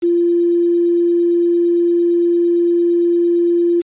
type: tone with quantisation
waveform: sine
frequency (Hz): 344.6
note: F4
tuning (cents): -23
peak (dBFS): -11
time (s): 0.02-3.82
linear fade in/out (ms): 20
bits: 6
effects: resampled to 8000 Hz